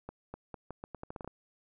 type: accelerating click train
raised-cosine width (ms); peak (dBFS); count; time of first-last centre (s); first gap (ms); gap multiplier
1; -27; 12; 0.09-1.276; 250; 0.81
effects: none